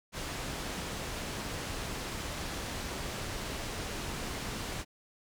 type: low-pass noise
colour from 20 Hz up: pink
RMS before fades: -38 dBFS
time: 0.12-4.85 s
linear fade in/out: 50 ms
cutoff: 8600 Hz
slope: 12 dB/octave
effects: none